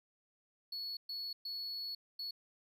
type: tone bursts at uneven times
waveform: triangle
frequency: 4391 Hz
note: C#8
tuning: 17 cents flat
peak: -38 dBFS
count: 4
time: 0.72-0.97 / 1.09-1.33 / 1.45-1.95 / 2.19-2.31 s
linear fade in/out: 5 ms
effects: none